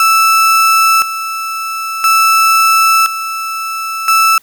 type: tone with tremolo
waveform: 35% pulse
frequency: 1318.5 Hz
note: E6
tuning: in tune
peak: -5 dBFS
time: 0-4.38 s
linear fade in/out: 2 ms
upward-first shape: square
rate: 0.49 Hz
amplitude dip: 70%
effects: white hiss -49 dBFS RMS until 4.42 s